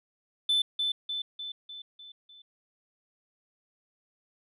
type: tone with echo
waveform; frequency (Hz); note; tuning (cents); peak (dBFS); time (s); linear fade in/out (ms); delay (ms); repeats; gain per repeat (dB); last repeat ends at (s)
sine; 3520; A7; 0; -20; 0.49-0.62; 5; 300; 6; -5; 2.42
effects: tanh soft clip ceiling -21 dBFS